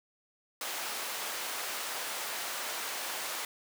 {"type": "high-pass noise", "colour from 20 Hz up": "pink", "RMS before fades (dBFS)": -37, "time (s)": [0.61, 3.45], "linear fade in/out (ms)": 2, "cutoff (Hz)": 710, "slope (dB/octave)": 12, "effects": []}